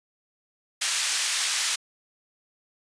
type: band-pass noise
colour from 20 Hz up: white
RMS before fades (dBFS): -26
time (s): 0.81-1.76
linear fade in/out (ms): 10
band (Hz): 1500 to 7900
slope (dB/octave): 12
effects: resampled to 22050 Hz